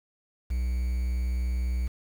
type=tone with quantisation; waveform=triangle; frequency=61.74 Hz; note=B1; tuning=in tune; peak=-23 dBFS; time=0.5-1.88 s; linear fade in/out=10 ms; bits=8; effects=none